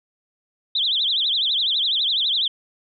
sine tone with vibrato, 3520 Hz, A7, in tune, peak -18 dBFS, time 0.75-2.48 s, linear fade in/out 5 ms, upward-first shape triangle, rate 12 Hz, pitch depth 260 cents each way, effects none

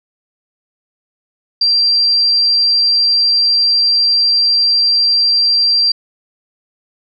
sine tone, 4722 Hz, D8, 9 cents sharp, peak -9 dBFS, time 1.61-5.92 s, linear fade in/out 5 ms, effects none

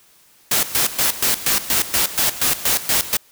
white noise with tremolo, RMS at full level -17 dBFS, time 0.51-3.17 s, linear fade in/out 5 ms, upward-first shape square, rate 4.2 Hz, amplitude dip 80%, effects white hiss -53 dBFS RMS until 3.31 s

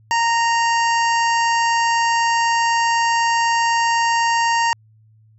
harmonic tone, 928 Hz, A#5, 8 cents flat, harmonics 1 / 2 / 3 / 5 / 6 / 7 / 8, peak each -16 / -22 / -26 / -30 / -32 / -33 / -34 dBFS, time 0.11-4.73 s, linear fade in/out 0 ms, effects added 109 Hz sine -49 dBFS peak until 5.38 s

